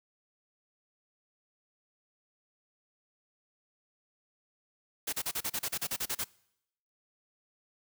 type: noise bursts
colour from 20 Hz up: white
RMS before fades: -33 dBFS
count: 13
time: 5.07-6.244 s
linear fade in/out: 10 ms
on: 58 ms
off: 35 ms
effects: noise-tail reverb RT60 0.8 s tail -24 dB re dry